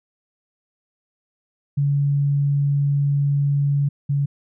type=tone pair in turn; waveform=sine; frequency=142 / 141.5 Hz; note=C#3 / C#3; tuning=+42 / +36 cents; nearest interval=unison; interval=6 cents; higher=first; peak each=-16 / -17 dBFS; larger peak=first; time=1.77-3.89 / 4.09-4.26 s; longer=first; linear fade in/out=10 ms; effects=none